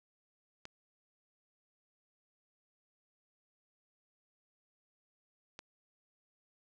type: clicks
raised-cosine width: 0.2 ms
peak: -28 dBFS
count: 2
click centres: 0.654 / 5.591 s
effects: 10-bit